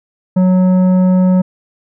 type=tone with tanh clipping; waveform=sine; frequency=184.2 Hz; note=F#3; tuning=7 cents flat; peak=-9 dBFS; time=0.36-1.42 s; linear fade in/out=10 ms; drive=10 dB; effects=none